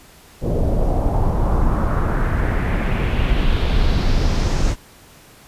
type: noise with low-pass filter sweep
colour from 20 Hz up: brown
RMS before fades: -17 dBFS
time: 0.41-4.76 s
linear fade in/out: 50 ms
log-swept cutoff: 510 to 7000 Hz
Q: 2.4
effects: pink hiss -46 dBFS RMS until 5.47 s + resampled to 32000 Hz